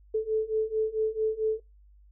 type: beating tone pair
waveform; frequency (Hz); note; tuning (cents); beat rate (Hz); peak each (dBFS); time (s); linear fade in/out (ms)
sine; 434.5 / 439; A4 / A4; -22 / -4; 4.5; -29 / -27; 0.14-1.6; 10
effects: noise-tail reverb RT60 0.2 s tail -21 dB re dry + added 50 Hz sine -53 dBFS peak until 2.11 s